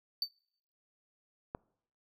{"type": "tone with exponential decay", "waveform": "triangle", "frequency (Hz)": 4567, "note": "D8", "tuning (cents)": -49, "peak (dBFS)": -25, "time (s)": [0.22, 0.3], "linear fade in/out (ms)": 2, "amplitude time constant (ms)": 17}
{"type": "click", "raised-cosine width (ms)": 1, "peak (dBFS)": -23, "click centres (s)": 1.549}
{"effects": ["noise-tail reverb RT60 0.7 s tail -26 dB re dry"]}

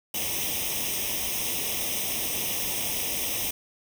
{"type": "noise with comb filter", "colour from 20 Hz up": "white", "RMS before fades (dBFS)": -29, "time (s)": [0.14, 3.51], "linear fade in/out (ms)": 5, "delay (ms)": 0.34, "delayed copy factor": 0.85, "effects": []}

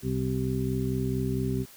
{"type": "harmonic tone", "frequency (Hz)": 64.4, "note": "C2", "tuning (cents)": -27, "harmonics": [1, 2, 3, 4, 6], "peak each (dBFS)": [-36, -29, -33, -32, -33], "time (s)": [0.02, 1.66], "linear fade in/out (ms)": 50, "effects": ["white hiss -51 dBFS RMS until 1.76 s"]}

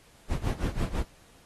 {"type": "noise with tremolo", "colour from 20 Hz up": "brown", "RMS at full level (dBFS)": -26, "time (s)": [0.28, 1.05], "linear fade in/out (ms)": 50, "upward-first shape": "sine", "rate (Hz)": 6, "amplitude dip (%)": 85, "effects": ["pink hiss -58 dBFS RMS until 1.45 s", "AAC 32 kbps"]}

